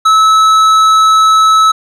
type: tone with tanh clipping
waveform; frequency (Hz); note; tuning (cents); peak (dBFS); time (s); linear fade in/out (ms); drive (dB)
sine; 1300; E6; -24; -6; 0.05-1.72; 10; 11
effects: none